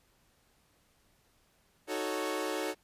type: chord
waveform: sawtooth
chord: D# half-diminished seventh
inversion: none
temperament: equal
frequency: 311.1 / 370 / 440 / 554.4 Hz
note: D#4 / F#4 / A4 / C#5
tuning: 0 / 0 / 0 / 0 cents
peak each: -34 dBFS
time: 1.87-2.75 s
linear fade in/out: 50 ms
effects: pink hiss -69 dBFS RMS until 2.83 s + resampled to 32000 Hz